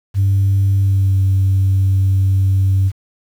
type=tone with pitch glide; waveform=sine; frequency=98 to 96.09 Hz; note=G2 to G2; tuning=0 to -34 cents; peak=-9 dBFS; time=0.14-2.92 s; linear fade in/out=50 ms; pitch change=-34 cents; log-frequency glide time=0.82-1.16 s; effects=tanh soft clip ceiling -8 dBFS + 7-bit